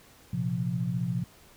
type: chord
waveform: sine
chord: Bb suspended second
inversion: none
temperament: equal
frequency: 116.54 / 130.81 / 174.61 Hz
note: Bb2 / C3 / F3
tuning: 0 / 0 / 0 cents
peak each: -33 / -31 / -30 dBFS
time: 0.33-1.24 s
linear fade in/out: 5 ms
effects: pink hiss -56 dBFS RMS until 1.56 s